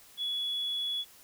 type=tone; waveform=sine; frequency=3387 Hz; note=G#7; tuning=33 cents sharp; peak=-29 dBFS; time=0.17-1.05 s; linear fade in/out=50 ms; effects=tanh soft clip ceiling -26 dBFS + white hiss -56 dBFS RMS until 1.23 s